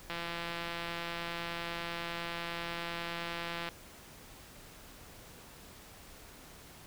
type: click train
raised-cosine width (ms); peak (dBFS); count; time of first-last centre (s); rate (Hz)
0.3; -22; 611; 0.1-3.688; 170
effects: pink hiss -53 dBFS RMS until 6.86 s